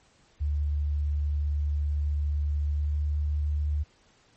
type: tone with pitch glide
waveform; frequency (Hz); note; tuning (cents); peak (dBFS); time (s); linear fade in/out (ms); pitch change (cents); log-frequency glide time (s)
sine; 73.42 to 74.19; D2 to D2; 0 to +18; -24; 0.4-3.84; 20; +18; 2.67-2.99
effects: pink hiss -62 dBFS RMS until 4.36 s + MP3 32 kbps